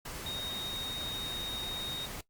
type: tone in noise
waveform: sine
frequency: 3729 Hz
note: A#7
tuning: in tune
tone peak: -35 dBFS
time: 0.26-2.06 s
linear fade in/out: 5 ms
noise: pink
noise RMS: -42 dBFS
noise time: 0.05-2.21 s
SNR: +4 dB
effects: noise-tail reverb RT60 0.1 s tail -18 dB re dry + Opus 48 kbps